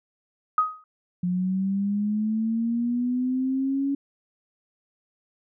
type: tone with exponential decay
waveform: sine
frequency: 1255 Hz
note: D#6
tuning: 15 cents sharp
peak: -14 dBFS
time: 0.58-0.84 s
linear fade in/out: 2 ms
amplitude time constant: 55 ms
type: linear sweep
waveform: sine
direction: up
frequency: 176.9 to 280 Hz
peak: -22 dBFS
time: 1.23-3.95 s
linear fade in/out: 5 ms
effects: none

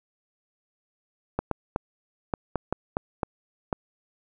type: clicks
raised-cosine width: 1 ms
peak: -11 dBFS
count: 9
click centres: 1.39 / 1.513 / 1.761 / 2.338 / 2.557 / 2.726 / 2.969 / 3.232 / 3.728 s
effects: none

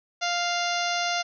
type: harmonic tone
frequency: 698.5 Hz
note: F5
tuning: in tune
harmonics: 1 / 2 / 3 / 4 / 5 / 6 / 7 / 8 / 9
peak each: -28 / -31 / -33 / -34 / -35 / -36 / -36 / -37 / -38 dBFS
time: 0.21-1.23 s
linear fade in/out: 20 ms
effects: none

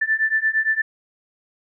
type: beating tone pair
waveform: sine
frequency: 1760 / 1768.7 Hz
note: A6 / A6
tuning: 0 / +9 cents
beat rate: 8.7 Hz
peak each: -21 / -20 dBFS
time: 0.01-0.82 s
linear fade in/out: 10 ms
effects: none

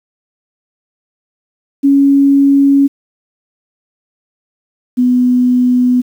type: tone pair in turn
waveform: sine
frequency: 278.2 / 248.8 Hz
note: C#4 / B3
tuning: +6 / +13 cents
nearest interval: major second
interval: 193 cents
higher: first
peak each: -5 / -7 dBFS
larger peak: first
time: 1.83-2.88 / 4.97-6.02 s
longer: neither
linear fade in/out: 20 ms
effects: 7-bit

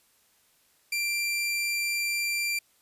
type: tone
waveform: sawtooth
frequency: 2363 Hz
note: D7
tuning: 10 cents sharp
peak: -23 dBFS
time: 0.92-2.59 s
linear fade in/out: 5 ms
effects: white hiss -65 dBFS RMS until 2.81 s + resampled to 32000 Hz

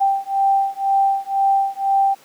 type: beating tone pair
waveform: sine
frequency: 784 / 786 Hz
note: G5 / G5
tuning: 0 / +4 cents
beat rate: 2 Hz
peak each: -18 dBFS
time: 0-2.15 s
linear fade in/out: 20 ms
effects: pink hiss -49 dBFS RMS until 2.24 s + high-pass 300 Hz 12 dB/octave

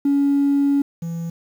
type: tone pair in turn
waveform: triangle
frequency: 281.4 / 167.32 Hz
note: C#4 / E3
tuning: +26 / +26 cents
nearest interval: major sixth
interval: 900 cents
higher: first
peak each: -11 / -22 dBFS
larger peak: first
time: 0.05-0.82 / 1.02-1.3 s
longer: first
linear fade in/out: 5 ms
effects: tanh soft clip ceiling -11 dBFS + 8-bit

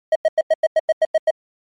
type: tone bursts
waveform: triangle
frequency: 634 Hz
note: D#5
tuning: 32 cents sharp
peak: -9 dBFS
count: 10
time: 0.12-1.307 s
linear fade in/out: 5 ms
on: 35 ms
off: 93 ms
effects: MP3 48 kbps

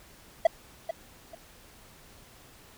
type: tone with echo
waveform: triangle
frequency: 660 Hz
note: E5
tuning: 2 cents sharp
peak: -13 dBFS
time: 0.45-0.47 s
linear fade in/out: 5 ms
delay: 440 ms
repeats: 2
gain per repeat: -12 dB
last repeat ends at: 1.35 s
effects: pink hiss -54 dBFS RMS until 2.77 s

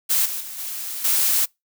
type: noise with level steps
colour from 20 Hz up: blue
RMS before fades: -19 / -28 / -34 / -30 / -19 dBFS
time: 0.09-1.46 s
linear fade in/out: 20 ms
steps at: 0.25 / 0.4 / 0.58 / 1.04 s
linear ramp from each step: 10 ms
effects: noise-tail reverb RT60 0.2 s tail -26 dB re dry

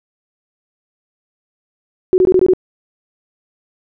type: tone bursts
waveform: sine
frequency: 370 Hz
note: F#4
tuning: in tune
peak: -7 dBFS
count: 6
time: 2.13-2.535 s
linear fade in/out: 0 ms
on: 50 ms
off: 21 ms
effects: none

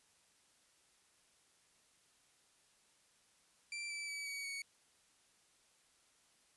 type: tone with pitch steps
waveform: sawtooth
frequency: 2349 / 2319 / 2290 / 2261 / 2233 Hz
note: D7 / D7 / D7 / C#7 / C#7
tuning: 0 / -22 / -44 / +34 / +12 cents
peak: -38 dBFS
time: 3.72-4.62 s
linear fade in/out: 2 ms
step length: 180 ms
effects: white hiss -71 dBFS RMS until 6.56 s + resampled to 24000 Hz

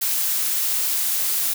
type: noise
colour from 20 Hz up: blue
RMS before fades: -22 dBFS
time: 0.01-1.54 s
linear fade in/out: 10 ms
effects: none

